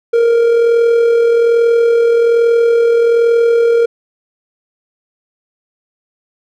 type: tone with amplitude modulation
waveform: triangle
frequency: 466.2 Hz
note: A#4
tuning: in tune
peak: -4 dBFS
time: 0.13-3.86 s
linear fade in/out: 10 ms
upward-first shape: sine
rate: 41.2 Hz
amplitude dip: 35%
effects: none